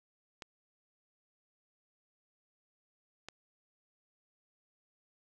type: clicks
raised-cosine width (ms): 0.2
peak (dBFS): -26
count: 2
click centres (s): 0.422 / 3.286
effects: none